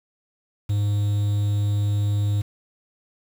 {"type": "tone with quantisation", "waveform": "triangle", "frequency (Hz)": 102.8, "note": "G#2", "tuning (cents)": -17, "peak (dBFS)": -17, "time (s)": [0.69, 2.42], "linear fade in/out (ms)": 10, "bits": 7, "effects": []}